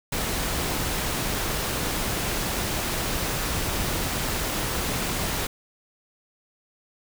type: noise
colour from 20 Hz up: pink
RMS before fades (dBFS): -27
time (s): 0.12-5.47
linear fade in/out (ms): 5
effects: none